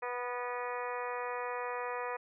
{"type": "harmonic tone with a mistuned harmonic", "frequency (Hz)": 245.6, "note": "B3", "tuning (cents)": -9, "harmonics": [2, 3, 4, 5, 6, 7, 8, 9, 10], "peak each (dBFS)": [-39, -44, -40, -43, -50, -48, -46, -53, -49], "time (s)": [0.02, 2.17], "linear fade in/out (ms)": 10, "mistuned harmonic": 8, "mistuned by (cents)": -28, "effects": []}